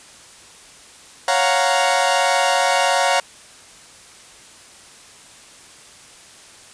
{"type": "chord", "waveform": "sawtooth", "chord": "Gb major seventh", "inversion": "second", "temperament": "equal", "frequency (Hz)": [554.4, 698.5, 740, 932.3], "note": ["Db5", "F5", "Gb5", "Bb5"], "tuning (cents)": [0, 0, 0, 0], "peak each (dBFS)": -17, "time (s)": [1.28, 3.2], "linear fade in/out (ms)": 2, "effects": ["white hiss -44 dBFS RMS until 6.73 s", "resampled to 22050 Hz"]}